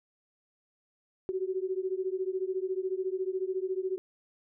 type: beating tone pair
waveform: sine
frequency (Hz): 370 / 384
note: F#4 / G4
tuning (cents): 0 / -36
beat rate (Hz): 14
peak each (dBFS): -32 / -33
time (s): 1.29-3.98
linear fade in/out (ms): 0
effects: none